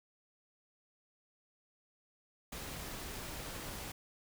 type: noise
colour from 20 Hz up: pink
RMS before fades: -44 dBFS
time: 2.52-3.92 s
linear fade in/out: 5 ms
effects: none